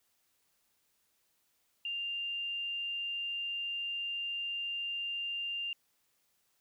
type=tone; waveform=sine; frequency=2794 Hz; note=F7; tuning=in tune; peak=-34 dBFS; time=1.85-5.73 s; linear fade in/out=2 ms; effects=white hiss -75 dBFS RMS until 6.6 s